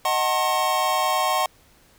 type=chord; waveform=square; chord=D# diminished seventh; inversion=none; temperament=just; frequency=622.3 / 746.7 / 896 / 1075.3 Hz; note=D#5 / F#5 / A5 / C6; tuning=0 / +16 / +31 / +47 cents; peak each=-28 / -25 / -29 / -24 dBFS; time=0.05-1.46 s; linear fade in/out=2 ms; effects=pink hiss -56 dBFS RMS until 1.98 s